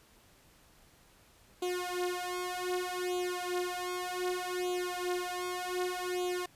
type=tone with flanger; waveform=sawtooth; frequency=360.2 Hz; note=F#4; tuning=46 cents flat; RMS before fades=-35 dBFS; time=1.62-6.46 s; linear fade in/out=5 ms; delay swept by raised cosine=0.28 to 4.68 ms; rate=0.65 Hz; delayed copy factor=+1; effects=pink hiss -62 dBFS RMS until 6.55 s + resampled to 32000 Hz